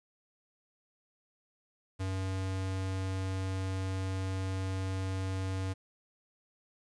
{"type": "tone", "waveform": "square", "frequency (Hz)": 94.9, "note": "F#2", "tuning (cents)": 44, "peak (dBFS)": -33, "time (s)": [1.99, 5.74], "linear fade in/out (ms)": 20, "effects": ["resampled to 22050 Hz", "10-bit"]}